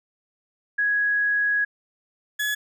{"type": "tone pair in turn", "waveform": ["sine", "35% pulse"], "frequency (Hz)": [1665, 1697], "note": ["G#6", "G#6"], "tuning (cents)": [4, 37], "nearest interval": "unison", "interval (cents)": 33, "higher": "second", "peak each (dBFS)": [-19, -21], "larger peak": "first", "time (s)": [[0.78, 1.65], [2.39, 2.55]], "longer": "first", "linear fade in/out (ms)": 10, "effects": []}